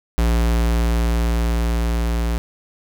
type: tone with level ramp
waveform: square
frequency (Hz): 57.8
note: A#1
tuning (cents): -14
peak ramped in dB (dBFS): -15 to -19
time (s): 0.18-2.38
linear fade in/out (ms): 0
effects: none